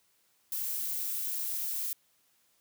violet noise, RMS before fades -34 dBFS, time 0.52-1.93 s, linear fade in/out 2 ms, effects white hiss -70 dBFS RMS until 2.6 s + high-pass 60 Hz 12 dB/octave

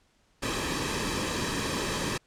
pink noise with comb filter, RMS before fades -30 dBFS, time 0.42-2.18 s, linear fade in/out 10 ms, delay 1.4 ms, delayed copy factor -0.6, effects pink hiss -67 dBFS RMS until 2.26 s + low-pass 8000 Hz 12 dB/octave

